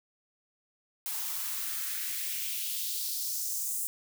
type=noise with high-pass filter sweep; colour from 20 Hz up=blue; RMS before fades=-34 dBFS; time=1.06-3.87 s; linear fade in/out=0 ms; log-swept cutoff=730 to 8400 Hz; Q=2; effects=none